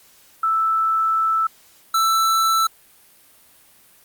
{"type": "tone pair in turn", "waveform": ["sine", "square"], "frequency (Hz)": [1318.5, 1325.8], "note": ["E6", "E6"], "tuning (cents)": [0, 10], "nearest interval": "unison", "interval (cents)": 10, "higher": "second", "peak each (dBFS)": -16, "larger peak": "neither", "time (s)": [[0.43, 1.47], [1.94, 2.67]], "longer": "first", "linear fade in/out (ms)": 5, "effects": ["white hiss -52 dBFS RMS until 4.04 s", "Opus 48 kbps"]}